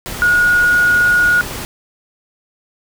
sine tone in noise, 1445 Hz, F#6, 41 cents flat, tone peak -9 dBFS, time 0.22-1.41 s, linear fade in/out 0 ms, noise pink, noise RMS -26 dBFS, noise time 0.06-1.65 s, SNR +14 dB, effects none

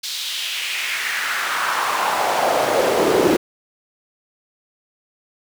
brown noise with high-pass filter sweep, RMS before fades -20 dBFS, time 0.03-3.37 s, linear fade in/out 10 ms, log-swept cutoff 4200 to 340 Hz, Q 2.5, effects none

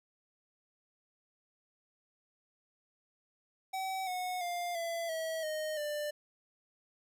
square tone with pitch steps, 762 / 731 / 701.2 / 672.6 / 645.2 / 618.9 / 593.7 Hz, G5 / F#5 / F5 / E5 / E5 / D#5 / D5, -49 / -21 / +7 / +35 / -37 / -9 / +19 cents, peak -35 dBFS, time 3.73-6.11 s, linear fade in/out 10 ms, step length 340 ms, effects none

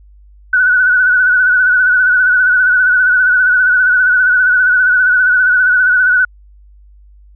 sine tone with vibrato, 1485 Hz, F#6, 6 cents sharp, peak -7 dBFS, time 0.53-6.25 s, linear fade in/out 5 ms, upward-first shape sine, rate 15 Hz, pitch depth 49 cents each way, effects added 50 Hz sine -39 dBFS peak until 7.35 s

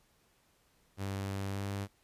sawtooth tone with pitch glide, 98 to 99.54 Hz, G2 to G2, 0 to +27 cents, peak -31 dBFS, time 0.97-1.88 s, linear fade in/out 50 ms, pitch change +27 cents, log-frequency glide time 1.48-1.67 s, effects pink hiss -70 dBFS RMS until 2.03 s + resampled to 32000 Hz

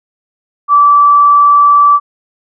sine tone, 1159 Hz, D6, 23 cents flat, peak -3 dBFS, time 0.68-2 s, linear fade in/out 50 ms, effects none

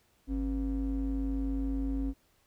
triangle ring-modulated tone, 110.8 Hz, A2, 13 cents sharp, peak -24 dBFS, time 0.27-2.14 s, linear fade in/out 50 ms, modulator 161 Hz, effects pink hiss -69 dBFS RMS until 2.46 s

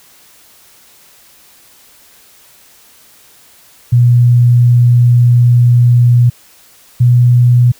sine tone pair in turn, 121.2 / 122.25 Hz, B2 / B2, -32 / -17 cents, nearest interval unison, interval 15 cents, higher second, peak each -4 dBFS, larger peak neither, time 3.92-6.3 / 7-7.72 s, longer first, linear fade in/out 10 ms, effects white hiss -44 dBFS RMS until 7.79 s

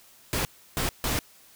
pink noise bursts at uneven times, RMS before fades -27 dBFS, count 3, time 0.33-0.45 / 0.77-0.89 / 1.04-1.19 s, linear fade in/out 0 ms, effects white hiss -55 dBFS RMS until 1.55 s

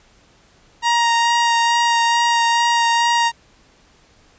sawtooth tone with vibrato, 937 Hz, A#5, 9 cents sharp, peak -10 dBFS, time 0.82-3.32 s, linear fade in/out 50 ms, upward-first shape sine, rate 2.3 Hz, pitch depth 12 cents each way, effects pink hiss -53 dBFS RMS until 4.38 s + resampled to 16000 Hz

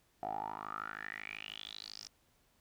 10% pulse tone with band-pass filter sweep, 52.8 Hz, G#1, 29 cents sharp, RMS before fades -44 dBFS, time 0.23-2.08 s, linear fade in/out 0 ms, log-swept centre 700 to 5600 Hz, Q 8.3, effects pink hiss -72 dBFS RMS until 2.6 s

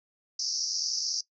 pink band-pass noise, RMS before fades -31 dBFS, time 0.39-1.21 s, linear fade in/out 5 ms, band 4800 to 6000 Hz, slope 96 dB/octave, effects noise-tail reverb RT60 0.1 s tail -19 dB re dry

